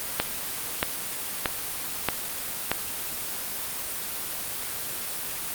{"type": "click train", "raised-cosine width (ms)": 0.3, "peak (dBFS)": -5, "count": 5, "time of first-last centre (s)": [0.2, 2.716], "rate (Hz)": 1.59, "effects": ["white hiss -32 dBFS RMS until 5.54 s", "Opus 32 kbps"]}